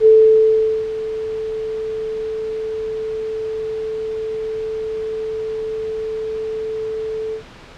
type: tone with ADSR envelope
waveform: sine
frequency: 438.9 Hz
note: A4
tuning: 4 cents flat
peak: -5 dBFS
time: 0-7.43 s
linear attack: 60 ms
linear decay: 800 ms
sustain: -16 dB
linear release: 97 ms
effects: pink hiss -40 dBFS RMS until 7.77 s + low-pass 4000 Hz 12 dB/octave